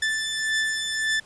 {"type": "beating tone pair", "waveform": "sawtooth", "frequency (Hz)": [1758, 1759.8], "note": ["A6", "A6"], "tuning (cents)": [-2, 0], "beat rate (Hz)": 1.8, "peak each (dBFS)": [-26, -21], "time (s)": [0.02, 1.2], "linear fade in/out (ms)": 5, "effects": ["pink hiss -52 dBFS RMS until 1.25 s", "resampled to 22050 Hz"]}